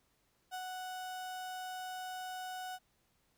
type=tone with ADSR envelope; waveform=35% pulse; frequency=740 Hz; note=F#5; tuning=in tune; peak=-37 dBFS; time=0.51-2.79 s; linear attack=33 ms; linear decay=61 ms; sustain=-2 dB; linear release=46 ms; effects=pink hiss -75 dBFS RMS until 3.37 s